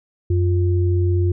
sine tone pair together, 91.2 / 351.2 Hz, F#2 / F4, -24 / +10 cents, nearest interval octave + major seventh, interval 2334 cents, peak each -15 / -23 dBFS, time 0.3-1.32 s, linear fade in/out 5 ms, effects none

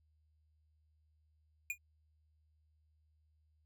square tone with exponential decay, 2437 Hz, D#7, 37 cents flat, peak -33 dBFS, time 1.7-1.78 s, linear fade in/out 2 ms, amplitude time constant 17 ms, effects added 77 Hz sine -70 dBFS peak until 3.65 s

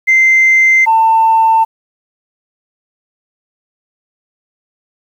sine tone pair in turn, 2080 / 895.5 Hz, C7 / A5, -11 / +30 cents, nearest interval octave + minor third, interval 1459 cents, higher first, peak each -4 / -5 dBFS, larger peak first, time 0.07-0.86 / 0.86-1.65 s, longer neither, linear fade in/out 20 ms, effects tanh soft clip ceiling -2 dBFS + 7-bit

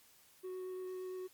triangle tone with vibrato, 370 Hz, F#4, in tune, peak -39 dBFS, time 0.43-1.28 s, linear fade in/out 20 ms, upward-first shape triangle, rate 8.7 Hz, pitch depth 10 cents each way, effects white hiss -65 dBFS RMS until 1.33 s + Opus 48 kbps

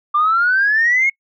sine exponential sweep, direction up, 1174.7 to 2194 Hz, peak -11 dBFS, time 0.14-1.1 s, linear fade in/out 10 ms, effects noise-tail reverb RT60 0.1 s tail -25 dB re dry + tanh soft clip ceiling -7 dBFS

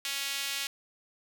sawtooth tone with high-pass filter, 277.2 Hz, C#4, in tune, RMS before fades -34 dBFS, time 0.05-0.67 s, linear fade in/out 2 ms, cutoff 2800 Hz, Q 1.2, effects none

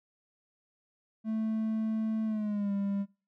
triangle tone with pitch glide, 220 to 199.42 Hz, A3 to G3, 0 to +30 cents, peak -27 dBFS, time 1.24-3.06 s, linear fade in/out 50 ms, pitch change -170 cents, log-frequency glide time 2.25-2.72 s, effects noise-tail reverb RT60 0.3 s tail -19 dB re dry

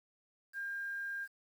sine tone with quantisation, 1604 Hz, G6, 39 cents sharp, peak -37 dBFS, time 0.53-1.28 s, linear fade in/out 50 ms, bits 10, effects none

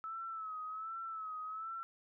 sine tone with vibrato, 1300 Hz, E6, 24 cents flat, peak -40 dBFS, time 0.04-1.83 s, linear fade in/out 0 ms, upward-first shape sine, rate 1.3 Hz, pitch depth 60 cents each way, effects none

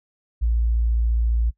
sine tone, 57.3 Hz, A#1, 29 cents flat, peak -17 dBFS, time 0.41-1.51 s, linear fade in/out 20 ms, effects noise-tail reverb RT60 0.1 s tail -21 dB re dry

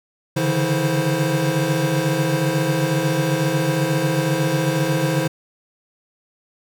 square tone cluster, 140.3 / 148.4 / 162.5 / 323.2 / 523 Hz, C#3 / D3 / E3 / E4 / C5, +21 / +18 / -24 / -34 / -1 cents, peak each -25 dBFS, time 0.36-5.28 s, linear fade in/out 10 ms, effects none

